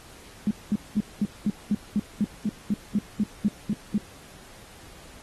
sine tone bursts, 207.7 Hz, G#3, in tune, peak -19 dBFS, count 15, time 0.47-3.98 s, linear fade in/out 2 ms, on 38 ms, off 210 ms, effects pink hiss -49 dBFS RMS until 5.22 s + AAC 32 kbps

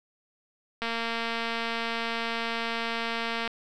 click train, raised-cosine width 0.3 ms, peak -15 dBFS, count 612, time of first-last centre 0.82-3.477 s, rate 230 Hz, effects none

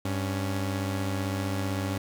sawtooth tone pair together, 98.08 / 278.7 Hz, G2 / C#4, +1 / +9 cents, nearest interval octave + tritone, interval 1808 cents, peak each -25 / -29 dBFS, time 0.05-1.98 s, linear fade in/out 5 ms, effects none

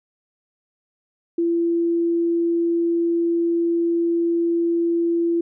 sine tone, 338.4 Hz, E4, 45 cents sharp, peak -17 dBFS, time 1.38-5.41 s, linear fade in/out 5 ms, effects none

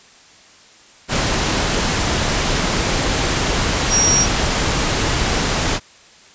sine tone in noise, 5670 Hz, F8, 25 cents sharp, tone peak -13 dBFS, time 3.89-4.27 s, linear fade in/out 50 ms, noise pink, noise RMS -18 dBFS, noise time 1.08-5.8 s, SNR +2 dB, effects white hiss -46 dBFS RMS until 6.34 s + resampled to 16000 Hz

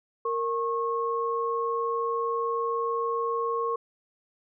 sine tone pair together, 463.6 / 1090.3 Hz, A#4 / C#6, -10 / -29 cents, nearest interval octave + minor third, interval 1481 cents, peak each -28 dBFS, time 0.25-3.76 s, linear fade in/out 5 ms, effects none

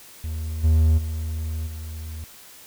triangle tone with level steps, 79.2 Hz, D#2, 31 cents sharp, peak -24 / -12 / -23 / -29 dBFS, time 0.24-2.24 s, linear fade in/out 0 ms, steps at 0.63 / 0.97 / 1.66 s, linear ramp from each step 20 ms, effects white hiss -46 dBFS RMS until 2.66 s

